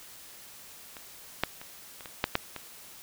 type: clicks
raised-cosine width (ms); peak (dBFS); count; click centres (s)
0.3; -27 / -8 / -27 / -28 / -24 / -8 / -8 / -21; 8; 0.968 / 1.436 / 1.615 / 2.008 / 2.058 / 2.241 / 2.354 / 2.563
effects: white hiss -49 dBFS RMS until 3.02 s